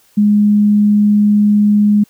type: tone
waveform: sine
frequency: 207.7 Hz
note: G#3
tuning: in tune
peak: -7 dBFS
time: 0.17-2.04 s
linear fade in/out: 10 ms
effects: white hiss -52 dBFS RMS until 2.09 s